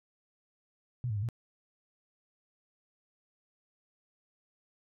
sine tone with pitch steps, 123.3 / 106.3 / 100.4 / 116.9 Hz, B2 / G#2 / G2 / A#2, -2 / +41 / +42 / +5 cents, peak -30 dBFS, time 1.04-1.288 s, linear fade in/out 0 ms, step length 62 ms, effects none

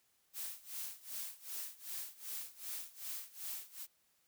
blue noise with tremolo, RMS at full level -42 dBFS, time 0.33-3.87 s, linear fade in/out 50 ms, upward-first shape sine, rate 2.6 Hz, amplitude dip 90%, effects white hiss -75 dBFS RMS until 4.27 s

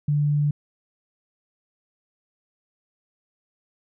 sine tone, 146.83 Hz, D3, in tune, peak -18 dBFS, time 0.08-0.51 s, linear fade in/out 5 ms, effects none

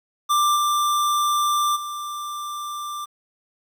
square tone with level steps, 1183 Hz, D6, 12 cents sharp, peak -17 / -19 / -29 dBFS, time 0.29-3.06 s, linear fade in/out 20 ms, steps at 0.55 / 1.75 s, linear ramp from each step 20 ms, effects 9-bit

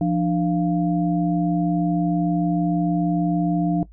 sine tone cluster, 172.3 / 298.8 / 692 Hz, F3 / D4 / F5, -23 / +30 / -16 cents, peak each -20 / -21 / -28 dBFS, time 0.01-3.83 s, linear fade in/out 2 ms, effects noise-tail reverb RT60 0.1 s tail -17 dB re dry + added 53 Hz sine -43 dBFS peak until 3.92 s

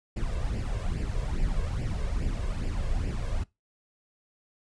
brown noise with flanger, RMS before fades -29 dBFS, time 0.16-3.44 s, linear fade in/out 10 ms, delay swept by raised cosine 0.39 to 1.89 ms, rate 2.4 Hz, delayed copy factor +0.65, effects noise-tail reverb RT60 0.2 s tail -21 dB re dry + resampled to 22050 Hz

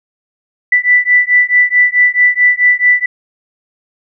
sine beating tone pair, 1975.5 / 1980.1 Hz, B6 / B6, 0 / +4 cents, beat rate 4.6 Hz, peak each -10 dBFS, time 0.72-3.06 s, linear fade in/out 5 ms, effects none

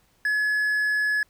triangle tone, 1700 Hz, G#6, 40 cents sharp, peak -19 dBFS, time 0.25-1.23 s, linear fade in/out 2 ms, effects pink hiss -64 dBFS RMS until 1.29 s

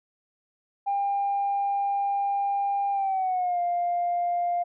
sine tone with pitch glide, 800 to 700.5 Hz, G5 to F5, +35 to +5 cents, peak -22 dBFS, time 0.86-4.64 s, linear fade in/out 20 ms, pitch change -230 cents, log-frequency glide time 2.92-3.6 s, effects tanh soft clip ceiling -19 dBFS

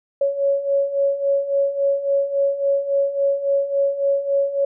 sine beating tone pair, 554.4 / 558 Hz, C#5 / C#5, 0 / +11 cents, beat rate 3.6 Hz, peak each -23 / -18 dBFS, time 0.21-4.65 s, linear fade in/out 5 ms, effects none

